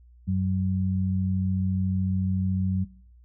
sine tone pair together, 93.9 / 187.8 Hz, F#2 / F#3, +26 / +26 cents, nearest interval octave, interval 1200 cents, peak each -25 dBFS, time 0.27-2.85 s, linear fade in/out 20 ms, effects noise-tail reverb RT60 0.6 s tail -22 dB re dry + added 60 Hz sine -50 dBFS peak until 3.24 s

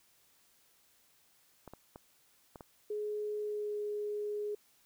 clicks, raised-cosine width 1 ms, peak -33 dBFS, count 5, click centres 1.677 / 1.736 / 1.959 / 2.558 / 2.608 s
sine tone with pitch glide, 420.4 to 416.8 Hz, G#4 to G#4, +21 to +6 cents, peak -34 dBFS, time 2.9-4.55 s, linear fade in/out 5 ms, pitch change -15 cents, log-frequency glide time 3.42-3.79 s
effects white hiss -68 dBFS RMS until 4.85 s

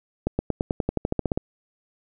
accelerating click train, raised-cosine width 2 ms, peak -9 dBFS, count 14, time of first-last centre 0.27-1.375 s, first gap 120 ms, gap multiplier 0.94, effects none

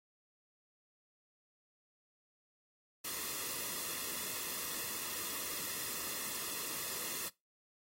white noise with comb filter, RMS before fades -40 dBFS, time 3.04-7.29 s, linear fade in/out 10 ms, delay 1.3 ms, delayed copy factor -0.6, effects noise-tail reverb RT60 0.2 s tail -21 dB re dry + AAC 48 kbps

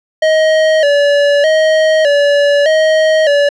square tone with vibrato, 601 Hz, D5, 40 cents sharp, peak -8 dBFS, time 0.22-3.49 s, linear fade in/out 5 ms, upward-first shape square, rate 0.82 Hz, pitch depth 80 cents each way, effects low-pass 4000 Hz 12 dB/octave

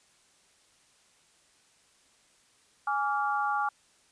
sine chord, D diminished, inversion second, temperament equal with one note detuned, 830.6 / 1155.1 / 1396.9 Hz, Ab5 / D6 / F6, 0 / -29 / 0 cents, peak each -29 / -31 / -32 dBFS, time 2.87-3.69 s, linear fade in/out 5 ms, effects white hiss -64 dBFS RMS until 4.11 s + resampled to 22050 Hz

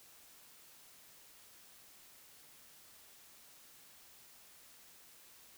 silence, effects white hiss -60 dBFS RMS until 5.57 s

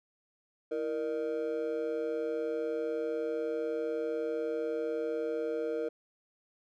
triangle tone with amplitude modulation, 468 Hz, A#4, 7 cents sharp, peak -24 dBFS, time 0.71-5.89 s, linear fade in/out 10 ms, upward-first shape sine, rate 140 Hz, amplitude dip 100%, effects tanh soft clip ceiling -20 dBFS

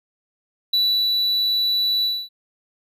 triangle tone with ADSR envelope, 3951 Hz, B7, in tune, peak -14 dBFS, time 0.73-2.29 s, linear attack 6 ms, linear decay 340 ms, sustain -2 dB, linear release 250 ms, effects none

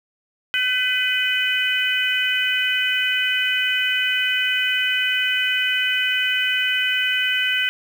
harmonic tone with a mistuned harmonic, 501 Hz, B4, 25 cents sharp, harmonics 3 / 4 / 5 / 6, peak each -23 / -26 / -24 / -22 dBFS, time 0.54-7.69 s, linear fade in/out 0 ms, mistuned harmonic 3, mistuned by +22 cents, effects 7-bit

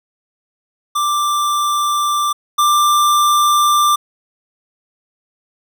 square tone pair in turn, 1179 / 1184.3 Hz, D6 / D6, +6 / +14 cents, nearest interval unison, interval 8 cents, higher second, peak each -15 / -11 dBFS, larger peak second, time 0.95-2.33 / 2.58-3.96 s, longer neither, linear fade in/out 10 ms, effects none

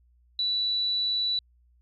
sine tone, 3951 Hz, B7, in tune, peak -24 dBFS, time 0.39-1.39 s, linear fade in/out 2 ms, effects added 60 Hz sine -59 dBFS peak until 1.81 s

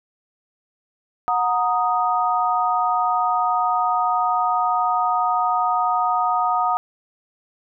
sine chord, D# minor, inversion first, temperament equal with one note detuned, 730.6 / 932.3 / 1244.5 Hz, F#5 / A#5 / D#6, -22 / 0 / 0 cents, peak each -21 / -23 / -21 dBFS, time 1.28-6.77 s, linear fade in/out 0 ms, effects none

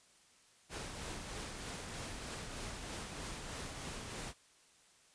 pink noise with tremolo, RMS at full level -43 dBFS, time 0.69-4.34 s, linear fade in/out 50 ms, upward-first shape triangle, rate 3.2 Hz, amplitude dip 35%, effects white hiss -66 dBFS RMS until 5.14 s + resampled to 22050 Hz

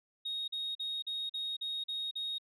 sine tone bursts, 3742 Hz, A#7, 6 cents sharp, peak -33 dBFS, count 8, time 0.25-2.384 s, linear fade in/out 10 ms, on 230 ms, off 42 ms, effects tanh soft clip ceiling -31 dBFS

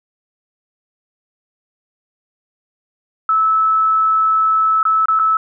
sine tone with dropouts, 1305 Hz, E6, 18 cents flat, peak -11 dBFS, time 3.29-5.37 s, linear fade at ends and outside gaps 2 ms, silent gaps 4.83-4.852 / 5.057-5.084 / 5.191-5.196 s, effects none

